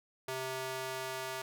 square tone with high-pass filter sweep, 130.81 Hz, C3, in tune, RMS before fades -39 dBFS, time 0.28-1.42 s, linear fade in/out 5 ms, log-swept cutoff 420 to 630 Hz, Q 0.75, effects none

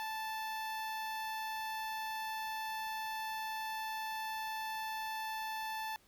sawtooth tone with notch filter, 878 Hz, A5, 4 cents flat, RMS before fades -40 dBFS, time 0-5.96 s, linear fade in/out 0 ms, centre 7800 Hz, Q 1.4, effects pink hiss -67 dBFS RMS until 6.07 s

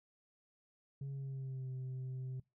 sine tone with pitch glide, 137.9 to 129.41 Hz, C#3 to C3, -9 to -19 cents, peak -37 dBFS, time 1.01-2.4 s, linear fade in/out 5 ms, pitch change -110 cents, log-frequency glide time 1.11-1.7 s, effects noise-tail reverb RT60 0.2 s tail -23 dB re dry + tanh soft clip ceiling -39 dBFS

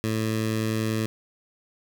15% pulse tone with notch filter, 110.4 Hz, A2, 6 cents sharp, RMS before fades -26 dBFS, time 0.04-1.06 s, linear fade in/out 0 ms, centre 880 Hz, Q 1.5, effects none

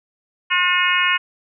harmonic tone with a mistuned harmonic, 360.3 Hz, F#4, 46 cents flat, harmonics 3 / 4 / 5 / 6 / 7 / 8, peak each -22 / -22 / -22 / -22 / -22 / -22 dBFS, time 0.5-1.18 s, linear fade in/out 20 ms, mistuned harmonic 3, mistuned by -17 cents, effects none

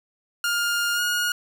sawtooth tone with pitch glide, 1411 to 1438.2 Hz, F6 to F#6, +17 to -50 cents, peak -18 dBFS, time 0.44-1.32 s, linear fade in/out 2 ms, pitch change +33 cents, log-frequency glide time 0.95-1 s, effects none

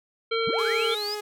harmonic tone, 454.6 Hz, A#4, 43 cents flat, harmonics 1 / 3 / 5 / 7 / 9, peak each -25 / -30 / -32 / -33 / -35 dBFS, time 0.31-0.95 s, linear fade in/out 10 ms
triangle linear sweep, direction up, 92.5 to 5170 Hz, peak -28 dBFS, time 0.47-1.15 s, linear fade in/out 5 ms
sawtooth tone with vibrato, 416.3 Hz, G#4, 4 cents sharp, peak -27 dBFS, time 0.58-1.21 s, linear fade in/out 10 ms, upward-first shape sine, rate 5.7 Hz, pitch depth 17 cents each way
effects none

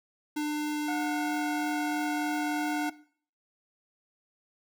square tone, 299.5 Hz, D4, 34 cents sharp, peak -29 dBFS, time 0.36-2.9 s, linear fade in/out 10 ms
harmonic tone, 727 Hz, F#5, 31 cents flat, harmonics 1 / 2 / 3, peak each -34 / -38 / -42 dBFS, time 0.88-2.9 s, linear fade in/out 5 ms
effects noise-tail reverb RT60 0.5 s tail -19 dB re dry

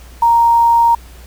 sine tone with quantisation, 932.3 Hz, A#5, in tune, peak -7 dBFS, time 0.22-0.95 s, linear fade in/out 5 ms, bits 6, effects added 60 Hz sine -35 dBFS peak until 1.26 s + pink hiss -43 dBFS RMS until 1.26 s

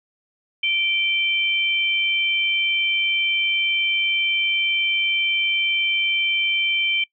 sine tone pair together, 2349 / 3099 Hz, D7 / G7, 0 / -21 cents, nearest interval perfect fourth, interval 479 cents, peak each -21 dBFS, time 0.63-7.04 s, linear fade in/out 5 ms, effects noise-tail reverb RT60 0.1 s tail -23 dB re dry

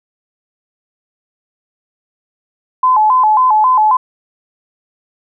sine tone with vibrato, 936 Hz, A#5, 7 cents sharp, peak -7 dBFS, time 2.83-3.97 s, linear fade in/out 5 ms, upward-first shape square, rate 3.7 Hz, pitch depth 150 cents each way, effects none

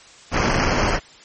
pink noise with sample-and-hold, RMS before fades -19 dBFS, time 0.31-1 s, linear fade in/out 50 ms, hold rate 3675 Hz, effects white hiss -46 dBFS RMS until 1.24 s + MP3 32 kbps

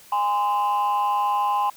sine tone pair together, 820 / 1033.1 Hz, G#5 / C6, -22 / -22 cents, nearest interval major third, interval 400 cents, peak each -20 dBFS, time 0.12-1.7 s, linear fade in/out 5 ms, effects tanh soft clip ceiling -16 dBFS + white hiss -49 dBFS RMS until 1.76 s

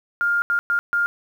sine tone bursts at uneven times, 1407 Hz, F6, 12 cents sharp, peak -17 dBFS, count 4, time 0.21-0.42 / 0.5-0.59 / 0.7-0.79 / 0.93-1.06 s, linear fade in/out 0 ms, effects 8-bit

